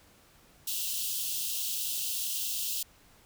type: high-pass noise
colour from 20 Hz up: white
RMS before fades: -33 dBFS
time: 0.67-2.83 s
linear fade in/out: 5 ms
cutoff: 2700 Hz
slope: 96 dB/octave
effects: pink hiss -60 dBFS RMS until 3.25 s